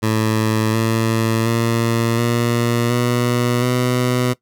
15% pulse tone with pitch steps, 110 / 112.77 / 115.6 / 118.51 / 121.49 / 124.55 Hz, A2 / A2 / A#2 / A#2 / B2 / B2, 0 / +43 / -14 / +29 / -28 / +15 cents, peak -9 dBFS, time 0.02-4.34 s, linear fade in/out 20 ms, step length 720 ms, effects noise-tail reverb RT60 0.1 s tail -18 dB re dry

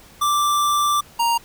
square tone pair in turn, 1174.7 / 934.1 Hz, D6 / A#5, 0 / +3 cents, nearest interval major third, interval 397 cents, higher first, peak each -17 dBFS, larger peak neither, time 0.21-1.01 / 1.19-1.38 s, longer first, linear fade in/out 10 ms, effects pink hiss -47 dBFS RMS until 1.44 s

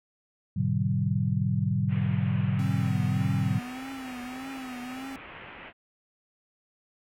sine chord, G# half-diminished seventh, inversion none, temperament equal with one note detuned, 103.83 / 123.47 / 146.83 / 188.56 Hz, G#2 / B2 / D3 / F#3, 0 / 0 / 0 / +33 cents, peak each -29 dBFS, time 0.56-3.6 s, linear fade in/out 10 ms
white low-pass noise, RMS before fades -45 dBFS, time 1.88-5.73 s, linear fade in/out 50 ms, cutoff 2800 Hz, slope 48 dB/octave
square tone with vibrato, 257.6 Hz, C4, 27 cents flat, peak -37 dBFS, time 2.59-5.16 s, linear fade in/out 2 ms, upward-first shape triangle, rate 1.7 Hz, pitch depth 94 cents each way
effects none

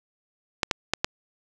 clicks, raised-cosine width 0.2 ms, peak -4 dBFS, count 4, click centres 0.632 / 0.712 / 0.936 / 1.045 s, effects none

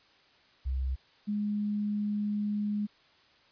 sine tone pair in turn, 65.41 / 207.7 Hz, C2 / G#3, 0 / 0 cents, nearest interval octave + minor sixth, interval 2000 cents, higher second, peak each -28 dBFS, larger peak neither, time 0.65-0.96 / 1.27-2.87 s, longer second, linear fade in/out 20 ms, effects white hiss -62 dBFS RMS until 3.51 s + resampled to 11025 Hz

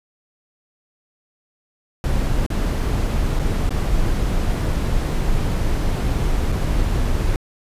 brown noise with dropouts, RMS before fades -19 dBFS, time 2.04-7.36 s, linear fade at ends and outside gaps 1 ms, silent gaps 2.464-2.502 / 3.391-3.395 / 3.693-3.706 / 6.519-6.523 s, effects resampled to 32000 Hz

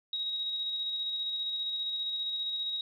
sine tone with tremolo, 3800 Hz, A#7, 33 cents sharp, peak -30 dBFS, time 0.13-2.81 s, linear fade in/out 2 ms, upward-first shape square, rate 15 Hz, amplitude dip 25%, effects none

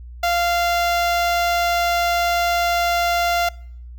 sawtooth tone with notch filter, 693 Hz, F5, 14 cents flat, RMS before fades -19 dBFS, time 0.23-3.49 s, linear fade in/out 5 ms, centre 9600 Hz, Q 1.2, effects noise-tail reverb RT60 0.6 s tail -24 dB re dry + added 60 Hz sine -34 dBFS peak until 3.98 s

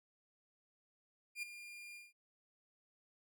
40% pulse tone with ADSR envelope, 2407 Hz, D7, 42 cents sharp, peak -37 dBFS, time 1.35-2.13 s, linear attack 77 ms, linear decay 8 ms, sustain -12 dB, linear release 180 ms, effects none

